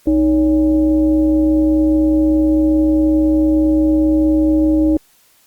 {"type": "tone with frequency modulation", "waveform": "sine", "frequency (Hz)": 311.1, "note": "D#4", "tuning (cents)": 0, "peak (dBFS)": -10, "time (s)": [0.07, 4.97], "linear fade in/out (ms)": 2, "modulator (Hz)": 253, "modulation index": 0.53, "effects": ["white hiss -53 dBFS RMS until 5.46 s", "Opus 48 kbps"]}